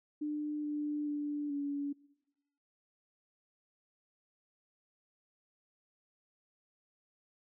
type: tone with pitch steps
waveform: sine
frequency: 298.8 / 296.4 / 293.1 / 284.7 Hz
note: D4 / D4 / D4 / C#4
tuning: +30 / +16 / -3 / +46 cents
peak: -33 dBFS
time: 0.21-1.93 s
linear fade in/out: 10 ms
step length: 430 ms
effects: noise-tail reverb RT60 1.0 s tail -23 dB re dry